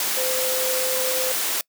sine tone in noise, 515 Hz, C5, 28 cents flat, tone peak -25 dBFS, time 0.17-1.32 s, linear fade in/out 2 ms, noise white, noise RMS -24 dBFS, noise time 0-1.61 s, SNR -4 dB, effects noise-tail reverb RT60 0.1 s tail -25 dB re dry + high-pass 300 Hz 12 dB/octave

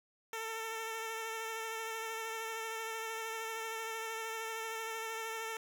10% pulse tone with vibrato, 447.7 Hz, A4, 30 cents sharp, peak -30 dBFS, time 0.33-5.57 s, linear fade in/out 2 ms, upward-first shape sine, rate 13 Hz, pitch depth 20 cents each way, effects none

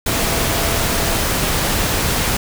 sine tone in noise, 670 Hz, E5, 28 cents sharp, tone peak -28 dBFS, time 0.07-1.15 s, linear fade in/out 5 ms, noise pink, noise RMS -18 dBFS, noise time 0.06-2.37 s, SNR -13 dB, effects none

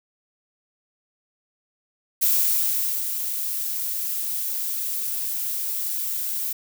violet noise with ADSR envelope, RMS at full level -19 dBFS, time 2.21-6.53 s, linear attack 18 ms, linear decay 820 ms, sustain -8 dB, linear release 7 ms, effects none

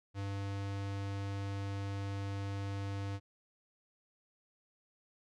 square tone, 99.2 Hz, G2, 21 cents sharp, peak -37 dBFS, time 0.14-3.2 s, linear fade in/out 50 ms, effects low-pass 6000 Hz 12 dB/octave

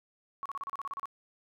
sine tone bursts, 1108.7 Hz, C#6, in tune, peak -34 dBFS, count 11, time 0.43-1.056 s, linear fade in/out 0 ms, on 26 ms, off 34 ms, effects none

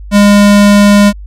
square tone, 204 Hz, G#3, 31 cents flat, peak -3 dBFS, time 0.11-1.13 s, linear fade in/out 50 ms, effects added 50 Hz sine -24 dBFS peak until 1.26 s + low-pass 11000 Hz 12 dB/octave

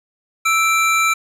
square tone pair together, 1318.5 / 2351 Hz, E6 / D7, 0 / +1 cents, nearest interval minor seventh, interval 1001 cents, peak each -17 dBFS, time 0.45-1.14 s, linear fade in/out 10 ms, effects low-pass 11000 Hz 12 dB/octave + 8-bit

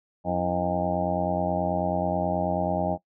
harmonic tone with a mistuned harmonic, 89.3 Hz, F2, 39 cents sharp, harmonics 1 / 2 / 3 / 4 / 5 / 6 / 7 / 8 / 9 / 10, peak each -35 / -29 / -35 / -35 / -40 / -35 / -28 / -36 / -30 / -40 dBFS, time 0.24-2.98 s, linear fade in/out 50 ms, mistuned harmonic 4, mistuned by -110 cents, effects noise-tail reverb RT60 0.1 s tail -20 dB re dry

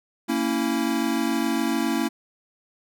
square chord, A# diminished, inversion none, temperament equal with one note detuned, 230 / 277.2 / 329.6 Hz, A#3 / C#4 / E4, -23 / 0 / 0 cents, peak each -27 dBFS, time 0.28-2.09 s, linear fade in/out 20 ms, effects none

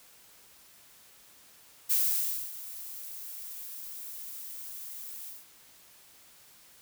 violet noise with ADSR envelope, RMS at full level -25 dBFS, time 1.89-5.47 s, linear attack 21 ms, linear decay 590 ms, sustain -17 dB, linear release 200 ms, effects white hiss -57 dBFS RMS until 6.81 s

